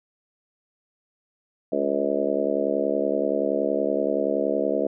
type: harmonic tone with a mistuned harmonic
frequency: 70.6 Hz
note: C#2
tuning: 32 cents sharp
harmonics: 3 / 4 / 5 / 6 / 7 / 8 / 9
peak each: -33 / -29 / -29 / -30 / -27 / -29 / -27 dBFS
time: 1.72-4.87 s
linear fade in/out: 5 ms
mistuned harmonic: 3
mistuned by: -42 cents
effects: none